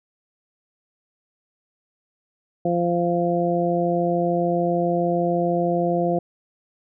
harmonic tone, 173.2 Hz, F3, 14 cents flat, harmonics 1 / 2 / 3 / 4, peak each -24 / -24 / -24 / -24 dBFS, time 2.65-6.19 s, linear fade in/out 5 ms, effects none

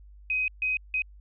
sine tone bursts at uneven times, 2518 Hz, D#7, 20 cents sharp, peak -24 dBFS, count 3, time 0.3-0.48 / 0.62-0.77 / 0.94-1.02 s, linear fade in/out 2 ms, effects added 50 Hz sine -47 dBFS peak until 1.2 s

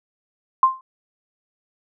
sine tone with exponential decay, 1049 Hz, C6, 4 cents sharp, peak -7 dBFS, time 0.63-0.81 s, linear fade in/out 2 ms, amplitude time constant 39 ms, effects none

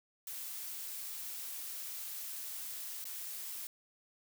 blue noise with dropouts, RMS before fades -43 dBFS, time 0.27-3.67 s, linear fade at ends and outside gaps 1 ms, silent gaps 3.042-3.053 s, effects none

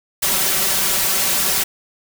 white noise with comb filter, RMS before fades -18 dBFS, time 0.22-1.64 s, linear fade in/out 10 ms, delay 5.2 ms, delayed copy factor +0.9, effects none

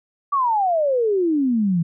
sine exponential sweep, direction down, 1168 to 161.1 Hz, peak -16 dBFS, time 0.32-1.83 s, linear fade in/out 10 ms, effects none

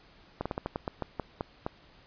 slowing click train, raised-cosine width 1 ms, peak -17 dBFS, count 11, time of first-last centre 0.41-1.665 s, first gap 46 ms, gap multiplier 1.21, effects pink hiss -58 dBFS RMS until 2.06 s + resampled to 11025 Hz

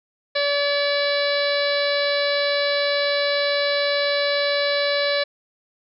harmonic tone, 573 Hz, D5, 43 cents flat, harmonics 1 / 2 / 3 / 4 / 5 / 6 / 7 / 8 / 9, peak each -21 / -32 / -27 / -29 / -36 / -34 / -26 / -34 / -36 dBFS, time 0.35-5.24 s, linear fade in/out 10 ms, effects none

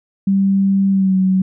sine tone with pitch glide, 195.3 to 188.1 Hz, G3 to F#3, -6 to +29 cents, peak -11 dBFS, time 0.27-1.42 s, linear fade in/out 5 ms, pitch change -65 cents, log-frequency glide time 0.9-1.16 s, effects none

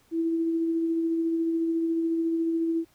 sine tone with tremolo, 329.6 Hz, E4, in tune, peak -22 dBFS, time 0.11-2.85 s, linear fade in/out 50 ms, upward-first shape sine, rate 14 Hz, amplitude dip 25%, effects pink hiss -63 dBFS RMS until 2.94 s

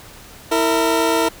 20% pulse tone pair together, 327.8 / 457.2 Hz, E4 / A#4, -10 / -34 cents, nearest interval tritone, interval 576 cents, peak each -13 dBFS, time 0.51-1.29 s, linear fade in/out 10 ms, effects pink hiss -41 dBFS RMS until 1.4 s

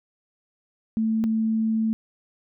sine tone pair in turn, 221.6 / 221.6 Hz, A3 / A3, +13 / +13 cents, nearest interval unison, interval 0 cents, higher neither, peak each -20 dBFS, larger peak neither, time 0.97-1.24 / 1.24-1.93 s, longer second, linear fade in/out 0 ms, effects none

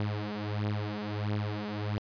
sawtooth beating tone pair, 103.83 / 105.33 Hz, G#2 / G#2, 0 / +25 cents, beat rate 1.5 Hz, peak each -30 dBFS, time 0-1.98 s, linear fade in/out 0 ms, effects resampled to 11025 Hz

